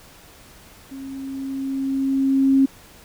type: tone with level ramp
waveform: sine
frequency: 270 Hz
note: C#4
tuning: 45 cents flat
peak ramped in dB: -32 to -11 dBFS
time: 0.91-2.66 s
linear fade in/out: 10 ms
effects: pink hiss -47 dBFS RMS until 3.04 s